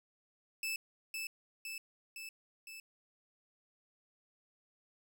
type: tone with echo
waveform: sawtooth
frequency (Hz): 2628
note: E7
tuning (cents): -6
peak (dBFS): -32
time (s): 0.63-0.76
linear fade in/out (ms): 2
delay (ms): 510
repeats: 4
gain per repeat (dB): -3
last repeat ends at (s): 2.8
effects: none